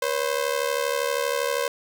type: ring-modulated tone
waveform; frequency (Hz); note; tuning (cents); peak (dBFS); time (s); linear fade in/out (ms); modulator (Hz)
sawtooth; 520; C5; -11; -16; 0.02-1.68; 2; 36.3
effects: none